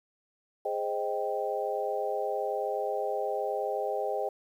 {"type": "chord", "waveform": "sine", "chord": "Ab major seventh", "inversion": "none", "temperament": "equal", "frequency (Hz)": [415.3, 523.3, 622.3, 784], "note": ["Ab4", "C5", "Eb5", "G5"], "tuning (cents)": [0, 0, 0, 0], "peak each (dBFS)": -34, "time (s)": [0.65, 4.29], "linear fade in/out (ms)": 5, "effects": ["10-bit"]}